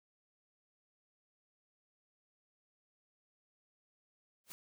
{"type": "noise with exponential growth", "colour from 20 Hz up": "white", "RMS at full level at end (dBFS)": -44, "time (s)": [4.44, 4.52], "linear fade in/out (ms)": 0, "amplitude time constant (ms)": 16, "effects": []}